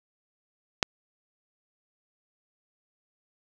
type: click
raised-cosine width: 0.2 ms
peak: -3 dBFS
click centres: 0.828 s
effects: none